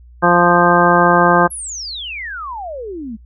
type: harmonic tone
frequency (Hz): 174.61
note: F3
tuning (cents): 0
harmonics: 1 / 2 / 3 / 4 / 5 / 6 / 7 / 9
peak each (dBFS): -17 / -17 / -17 / -17 / -17 / -17 / -17 / -17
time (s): 0.22-1.48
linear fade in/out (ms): 20
type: exponential sweep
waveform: sine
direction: down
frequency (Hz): 11530 to 207.7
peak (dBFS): -24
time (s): 1.5-3.17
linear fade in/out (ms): 20
effects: noise-tail reverb RT60 0.1 s tail -24 dB re dry + added 60 Hz sine -39 dBFS peak until 3.25 s